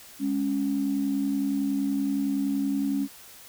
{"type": "tone pair together", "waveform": "sine", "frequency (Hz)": [206.5, 277.2], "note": ["G#3", "C#4"], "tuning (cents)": [-10, 0], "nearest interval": "perfect fourth", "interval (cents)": 510, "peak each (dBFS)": [-29, -24], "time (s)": [0.19, 3.08], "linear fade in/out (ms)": 50, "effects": ["tanh soft clip ceiling -16 dBFS", "white hiss -48 dBFS RMS until 3.48 s"]}